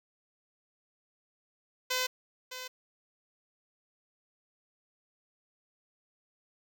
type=tone with echo; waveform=5% pulse; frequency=509 Hz; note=C5; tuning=48 cents flat; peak=-17 dBFS; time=1.9-2.07 s; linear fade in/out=10 ms; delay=610 ms; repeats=1; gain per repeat=-11 dB; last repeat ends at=2.68 s; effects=none